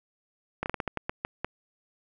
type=slowing click train; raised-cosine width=0.5 ms; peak=-14 dBFS; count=10; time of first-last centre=0.63-1.446 s; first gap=29 ms; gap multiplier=1.27; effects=none